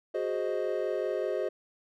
triangle chord, Ab dominant seventh, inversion third, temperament equal, 370 / 415.3 / 523.3 / 622.3 Hz, Gb4 / Ab4 / C5 / Eb5, 0 / 0 / 0 / 0 cents, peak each -32 dBFS, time 0.14-1.49 s, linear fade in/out 10 ms, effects none

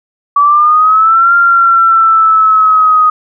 sine exponential two-way sweep, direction up then down, 1142 to 1392 to 1246 Hz, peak -4 dBFS, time 0.36-3.1 s, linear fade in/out 5 ms, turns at 1.35 s, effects none

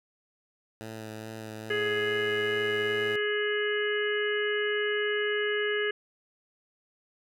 10% pulse tone with vibrato, 110 Hz, A2, in tune, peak -30 dBFS, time 0.81-3.16 s, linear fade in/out 0 ms, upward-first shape sine, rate 2.4 Hz, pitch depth 19 cents each way
harmonic tone, 418.2 Hz, G#4, 12 cents sharp, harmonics 1 / 3 / 4 / 5 / 6 / 7, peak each -28 / -41 / -31 / -36 / -47 / -36 dBFS, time 1.7-5.91 s, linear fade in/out 5 ms
effects none

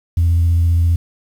sine tone with vibrato, 84.6 Hz, E2, 45 cents sharp, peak -9 dBFS, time 0.17-0.96 s, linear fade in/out 5 ms, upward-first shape sine, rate 15 Hz, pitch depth 17 cents each way, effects tanh soft clip ceiling -8 dBFS + 7-bit

